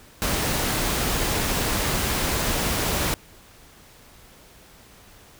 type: noise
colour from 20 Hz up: pink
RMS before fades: -24 dBFS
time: 0.22-3.14 s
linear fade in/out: 0 ms
effects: pink hiss -50 dBFS RMS until 5.39 s